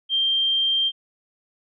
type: tone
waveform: sine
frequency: 3170 Hz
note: G7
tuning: 19 cents sharp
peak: -18 dBFS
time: 0.09-0.92 s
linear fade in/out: 50 ms
effects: none